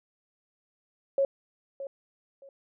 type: tone with echo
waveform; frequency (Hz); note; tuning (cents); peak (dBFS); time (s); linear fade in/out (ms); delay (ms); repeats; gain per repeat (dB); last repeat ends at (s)
sine; 549; C#5; -17; -21; 1.18-1.25; 2; 620; 2; -13; 2.49
effects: none